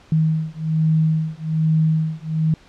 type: beating tone pair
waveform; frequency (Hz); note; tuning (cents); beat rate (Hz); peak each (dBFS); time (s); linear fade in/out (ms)
sine; 157.7 / 158.9; D#3 / D#3; +24 / +37; 1.2; -19; 0.12-2.54; 2
effects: pink hiss -50 dBFS RMS until 2.68 s + low-pass 5000 Hz 12 dB/octave